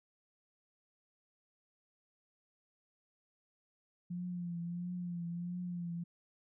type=tone with vibrato; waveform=sine; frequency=174.61 Hz; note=F3; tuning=in tune; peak=-37 dBFS; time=4.1-6.04 s; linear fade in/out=10 ms; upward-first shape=triangle; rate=1.5 Hz; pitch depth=51 cents each way; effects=none